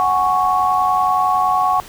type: chord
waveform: sine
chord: F# suspended second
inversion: none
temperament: equal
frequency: 740 / 830.6 / 1108.7 Hz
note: F#5 / G#5 / C#6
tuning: 0 / 0 / 0 cents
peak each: -17 / -21 / -16 dBFS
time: 0-1.8 s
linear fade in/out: 0 ms
effects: pink hiss -38 dBFS RMS until 1.88 s